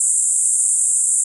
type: band-pass noise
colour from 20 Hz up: pink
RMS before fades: -17 dBFS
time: 0-1.24 s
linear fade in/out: 5 ms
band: 7400 to 9600 Hz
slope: 96 dB/octave
effects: none

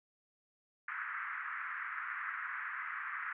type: band-pass noise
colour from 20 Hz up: pink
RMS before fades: -41 dBFS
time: 0.88-3.33 s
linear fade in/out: 5 ms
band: 1200 to 2000 Hz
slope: 48 dB/octave
effects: none

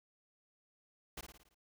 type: noise with echo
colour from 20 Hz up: pink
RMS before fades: -45 dBFS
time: 1.17-1.21 s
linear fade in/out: 5 ms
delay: 56 ms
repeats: 6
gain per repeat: -5 dB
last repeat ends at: 1.546 s
effects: none

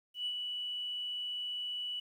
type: tone with ADSR envelope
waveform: sine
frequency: 2955 Hz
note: F#7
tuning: 3 cents flat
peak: -31 dBFS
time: 0.14-2 s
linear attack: 120 ms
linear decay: 61 ms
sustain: -4 dB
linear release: 7 ms
effects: tanh soft clip ceiling -28 dBFS + 11-bit

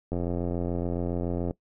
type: click train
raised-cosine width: 2 ms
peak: -17 dBFS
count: 122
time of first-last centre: 0.12-1.509 s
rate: 87.1 Hz
effects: noise-tail reverb RT60 0.1 s tail -19 dB re dry

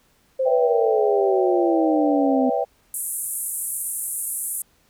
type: exponential sweep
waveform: sine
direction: down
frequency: 530 to 255.2 Hz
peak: -18 dBFS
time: 0.39-2.5 s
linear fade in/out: 10 ms
type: chord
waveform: sine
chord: C# half-diminished seventh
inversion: third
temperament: equal with one note detuned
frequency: 493.9 / 563.4 / 659.3 / 784 Hz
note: B4 / C#5 / E5 / G5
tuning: 0 / +28 / 0 / 0 cents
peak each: -25 dBFS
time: 0.45-2.65 s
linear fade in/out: 20 ms
type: band-pass noise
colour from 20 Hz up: white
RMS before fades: -28 dBFS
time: 2.94-4.62 s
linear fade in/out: 2 ms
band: 8500 to 12000 Hz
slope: 48 dB/octave
effects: pink hiss -61 dBFS RMS until 4.89 s

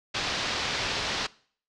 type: low-pass noise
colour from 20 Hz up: white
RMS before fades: -30 dBFS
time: 0.14-1.27 s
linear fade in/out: 10 ms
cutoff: 5000 Hz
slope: 24 dB/octave
effects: noise-tail reverb RT60 0.5 s tail -21 dB re dry + low-pass 8000 Hz 12 dB/octave

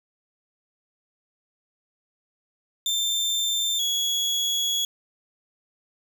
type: tone pair in turn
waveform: 30% pulse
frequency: 3578 / 3351 Hz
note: A7 / G#7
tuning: +28 / +15 cents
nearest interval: minor second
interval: 113 cents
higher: first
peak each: -20 dBFS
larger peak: neither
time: 2.86-3.79 / 3.79-4.85 s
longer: second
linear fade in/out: 2 ms
effects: none

